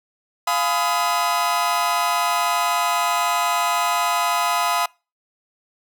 40% pulse chord, F half-diminished seventh, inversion none, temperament just, 698.5 / 838.1 / 1005.8 / 1257.2 Hz, F5 / Ab5 / Cb6 / Eb6, 0 / +16 / +31 / +18 cents, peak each -23 / -27 / -22 / -23 dBFS, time 0.47-4.86 s, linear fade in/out 5 ms, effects noise-tail reverb RT60 0.3 s tail -25 dB re dry

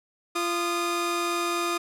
sawtooth tone pair together, 344.7 / 1228.4 Hz, F4 / D#6, -23 / -23 cents, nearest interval octave + minor seventh, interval 2200 cents, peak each -24 dBFS, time 0.35-1.78 s, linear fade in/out 10 ms, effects low-pass 12000 Hz 12 dB/octave

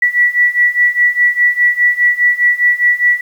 sine beating tone pair, 1948 / 1952.9 Hz, B6 / B6, -24 / -20 cents, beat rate 4.9 Hz, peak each -13 / -11 dBFS, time 0.02-3.21 s, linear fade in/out 5 ms, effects 7-bit

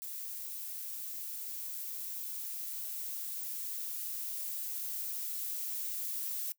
violet noise with level ramp, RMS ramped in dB -42 to -37 dBFS, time 0.02-6.52 s, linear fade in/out 0 ms, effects noise-tail reverb RT60 0.1 s tail -20 dB re dry

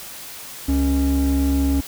triangle tone pair together, 68.9 / 275.6 Hz, C#2 / C#4, -10 / -10 cents, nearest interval 2 octaves, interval 2400 cents, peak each -15 dBFS, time 0.68-1.81 s, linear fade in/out 10 ms, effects tanh soft clip ceiling -12 dBFS + white hiss -36 dBFS RMS until 1.87 s

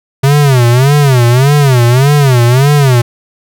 square tone with vibrato, 132.1 Hz, C3, 17 cents sharp, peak -5 dBFS, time 0.23-3.02 s, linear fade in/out 10 ms, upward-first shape sine, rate 1.7 Hz, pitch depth 190 cents each way, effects none

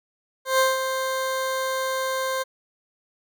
20% pulse tone with ADSR envelope, 525 Hz, C5, 6 cents sharp, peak -11 dBFS, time 0.45-2.44 s, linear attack 140 ms, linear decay 180 ms, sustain -8 dB, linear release 22 ms, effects none

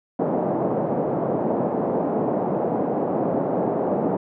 white band-pass noise, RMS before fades -23 dBFS, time 0.19-4.17 s, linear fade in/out 5 ms, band 150 to 690 Hz, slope 24 dB/octave, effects none

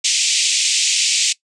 white band-pass noise, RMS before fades -17 dBFS, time 0.04-1.33 s, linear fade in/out 10 ms, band 2300 to 8000 Hz, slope 48 dB/octave, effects noise-tail reverb RT60 0.1 s tail -20 dB re dry + resampled to 24000 Hz

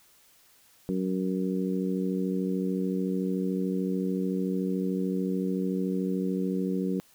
harmonic tone, 93.6 Hz, F#2, 20 cents sharp, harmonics 2 / 3 / 4 / 5, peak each -28 / -32 / -34 / -36 dBFS, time 0.89-7 s, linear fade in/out 0 ms, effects white hiss -60 dBFS RMS until 7.14 s

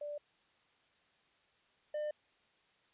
sine / triangle tone pair in turn, 587.3 / 601 Hz, D5 / D5, 0 / +40 cents, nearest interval unison, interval 40 cents, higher second, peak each -39 / -33 dBFS, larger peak second, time 0.01-0.18 / 1.94-2.11 s, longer neither, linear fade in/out 5 ms, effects white hiss -71 dBFS RMS until 2.93 s + resampled to 8000 Hz

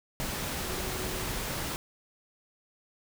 sine tone in noise, 370 Hz, F#4, in tune, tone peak -41 dBFS, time 0.64-1.27 s, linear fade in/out 0 ms, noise pink, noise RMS -34 dBFS, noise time 0.2-1.76 s, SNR -10 dB, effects none

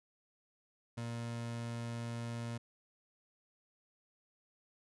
30% pulse tone, 117.3 Hz, A#2, 11 cents sharp, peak -36 dBFS, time 0.97-2.58 s, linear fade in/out 10 ms, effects resampled to 24000 Hz

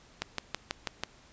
click train, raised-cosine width 0.2 ms, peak -13 dBFS, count 6, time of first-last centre 0.22-1.036 s, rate 6.13 Hz, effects pink hiss -58 dBFS RMS until 1.32 s + resampled to 16000 Hz

